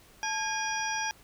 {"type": "harmonic tone with a mistuned harmonic", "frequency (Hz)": 816, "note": "G#5", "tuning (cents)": -31, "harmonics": [1, 2, 3, 4, 6, 7], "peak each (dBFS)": [-33, -34, -38, -42, -42, -36], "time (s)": [0.23, 1.11], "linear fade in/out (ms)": 0, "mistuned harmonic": 1, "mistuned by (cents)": 110, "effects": ["pink hiss -57 dBFS RMS until 1.23 s"]}